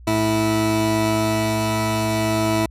20% pulse tone pair together, 109.1 / 326.9 Hz, A2 / E4, -14 / -14 cents, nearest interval octave + perfect fifth, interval 1900 cents, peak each -17 / -15 dBFS, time 0.07-2.66 s, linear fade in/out 5 ms, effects added 60 Hz sine -39 dBFS peak until 2.7 s + resampled to 32000 Hz

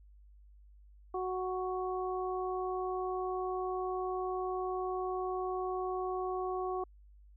harmonic tone, 370 Hz, F#4, in tune, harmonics 1 / 2 / 3, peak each -35 / -38 / -40 dBFS, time 1.14-6.84 s, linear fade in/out 5 ms, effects added 50 Hz sine -55 dBFS peak until 7.36 s

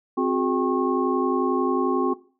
sine tone cluster, 262.5 / 362.7 / 413.9 / 792 / 1088 Hz, C4 / F#4 / G#4 / G5 / C#6, +6 / -34 / -6 / +18 / -33 cents, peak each -24 / -24 / -28 / -31 / -28 dBFS, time 0.17-2.14 s, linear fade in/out 10 ms, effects noise-tail reverb RT60 0.4 s tail -18 dB re dry

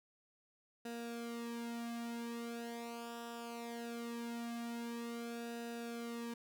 sawtooth tone with flanger, 234.4 Hz, A#3, 10 cents sharp, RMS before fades -44 dBFS, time 0.85-6.34 s, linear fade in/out 5 ms, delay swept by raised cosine 0.91 to 3.81 ms, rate 0.21 Hz, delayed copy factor -0.75, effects none

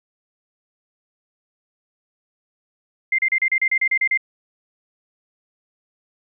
sine tone bursts, 2093 Hz, C7, in tune, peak -15 dBFS, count 11, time 3.12-4.175 s, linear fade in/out 5 ms, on 65 ms, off 34 ms, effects none

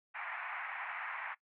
white band-pass noise, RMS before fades -42 dBFS, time 0.14-1.35 s, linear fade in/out 20 ms, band 750 to 2300 Hz, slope 48 dB/octave, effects noise-tail reverb RT60 0.1 s tail -19 dB re dry

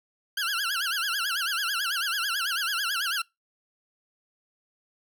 20% pulse tone with vibrato, 1500 Hz, F#6, 23 cents sharp, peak -21 dBFS, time 0.37-3.22 s, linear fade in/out 5 ms, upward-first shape sine, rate 9.1 Hz, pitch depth 200 cents each way, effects noise-tail reverb RT60 0.2 s tail -25 dB re dry

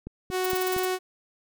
click train, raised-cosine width 3 ms, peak -23 dBFS, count 4, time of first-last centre 0.07-0.764 s, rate 4.32 Hz
sawtooth tone, 370 Hz, F#4, in tune, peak -21 dBFS, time 0.3-0.99 s, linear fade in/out 50 ms
violet noise bursts, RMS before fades -31 dBFS, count 8, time 0.44-0.854 s, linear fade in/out 5 ms, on 22 ms, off 34 ms
effects none

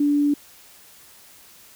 sine tone, 290 Hz, D4, 22 cents flat, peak -16 dBFS, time 0-0.34 s, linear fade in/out 5 ms, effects white hiss -49 dBFS RMS until 1.75 s

